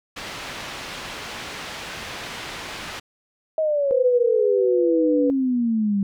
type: low-pass noise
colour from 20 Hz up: white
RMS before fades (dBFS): -34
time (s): 0.16-3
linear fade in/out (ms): 10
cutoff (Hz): 3300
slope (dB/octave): 12
type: exponential sweep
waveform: sine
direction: down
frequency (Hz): 640 to 194.7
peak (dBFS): -18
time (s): 3.58-6.03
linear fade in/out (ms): 2
type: tone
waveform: sine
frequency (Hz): 493.9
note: B4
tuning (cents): 0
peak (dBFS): -19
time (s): 3.91-5.3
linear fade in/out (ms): 0
effects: none